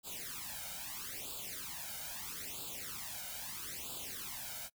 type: noise with flanger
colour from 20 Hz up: white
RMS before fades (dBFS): -44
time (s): 0.03-4.7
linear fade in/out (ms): 50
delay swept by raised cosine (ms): 0.25 to 1.35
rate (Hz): 0.77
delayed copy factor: +0.95
effects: noise-tail reverb RT60 0.1 s tail -25 dB re dry